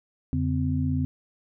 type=tone cluster; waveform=sine; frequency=86.1 / 142.3 / 257 Hz; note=F2 / C#3 / C4; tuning=-24 / +46 / -31 cents; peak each=-27 dBFS; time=0.33-1.05 s; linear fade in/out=0 ms; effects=none